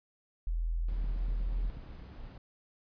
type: tone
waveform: sine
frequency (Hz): 41.5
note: E1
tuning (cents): +12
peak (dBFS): -29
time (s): 0.47-1.7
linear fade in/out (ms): 0
type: noise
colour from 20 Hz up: brown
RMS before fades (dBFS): -46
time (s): 0.88-2.38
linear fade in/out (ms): 5
type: click train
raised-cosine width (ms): 5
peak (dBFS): -35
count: 8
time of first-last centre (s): 0.92-1.772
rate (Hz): 8.22
effects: resampled to 11025 Hz